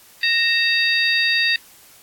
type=harmonic tone with a mistuned harmonic; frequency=930 Hz; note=A#5; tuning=4 cents flat; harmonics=2 / 3 / 4 / 5; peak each=-19 / -21 / -22 / -23 dBFS; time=0.23-1.56 s; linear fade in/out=2 ms; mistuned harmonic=3; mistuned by=-83 cents; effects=white hiss -48 dBFS RMS until 2.02 s + AAC 64 kbps